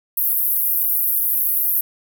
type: band-pass noise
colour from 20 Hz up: white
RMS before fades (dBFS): -19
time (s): 0.17-1.81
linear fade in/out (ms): 5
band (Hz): 12000 to 16000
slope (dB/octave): 48
effects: none